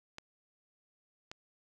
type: clicks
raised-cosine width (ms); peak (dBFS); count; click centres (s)
0.2; -26; 2; 0.184 / 1.315
effects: none